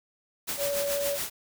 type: noise with tremolo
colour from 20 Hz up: white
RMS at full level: -30 dBFS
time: 0.47-1.3 s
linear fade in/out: 20 ms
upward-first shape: triangle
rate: 7.1 Hz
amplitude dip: 65%
type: tone with vibrato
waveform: sine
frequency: 568 Hz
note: C#5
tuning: 42 cents sharp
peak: -27 dBFS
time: 0.57-1.19 s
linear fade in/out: 50 ms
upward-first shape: square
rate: 16 Hz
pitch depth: 8 cents each way
effects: none